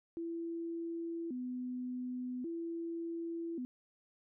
sine tone with vibrato, 289.6 Hz, D4, 24 cents flat, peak -37 dBFS, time 0.17-3.65 s, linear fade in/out 0 ms, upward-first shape square, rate 0.44 Hz, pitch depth 250 cents each way, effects none

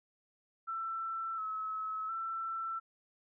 sine tone with pitch steps, 1336 / 1291 / 1337 Hz, E6 / E6 / E6, +23 / -37 / +24 cents, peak -35 dBFS, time 0.67-2.8 s, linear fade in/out 20 ms, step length 710 ms, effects none

